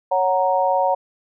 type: chord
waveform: sine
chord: F# major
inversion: second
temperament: equal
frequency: 554.4 / 740 / 932.3 Hz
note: C#5 / F#5 / A#5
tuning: 0 / 0 / 0 cents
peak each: -20 dBFS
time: 0.11-0.95 s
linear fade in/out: 10 ms
effects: none